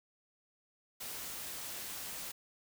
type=noise; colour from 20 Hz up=white; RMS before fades=-43 dBFS; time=1-2.32 s; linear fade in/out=10 ms; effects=none